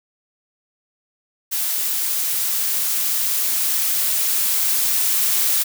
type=noise with level ramp; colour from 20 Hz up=blue; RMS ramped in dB=-22 to -18 dBFS; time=1.51-5.64 s; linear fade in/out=20 ms; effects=none